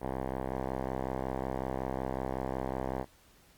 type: tone with low-pass filter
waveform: 5% pulse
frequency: 65.41 Hz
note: C2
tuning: in tune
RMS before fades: -35 dBFS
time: 0-3.06 s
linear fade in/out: 50 ms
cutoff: 1100 Hz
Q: 1.4
effects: pink hiss -62 dBFS RMS until 3.57 s + Opus 32 kbps